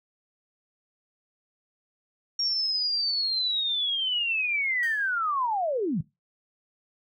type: linear sweep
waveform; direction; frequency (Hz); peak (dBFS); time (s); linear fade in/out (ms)
sine; down; 5588 to 130.8; -24; 2.39-6.01; 5
type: tone with exponential decay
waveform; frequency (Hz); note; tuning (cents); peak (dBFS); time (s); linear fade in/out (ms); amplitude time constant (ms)
sawtooth; 1568; G6; 0; -34; 4.83-5.23; 1; 85
effects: noise-tail reverb RT60 0.2 s tail -17 dB re dry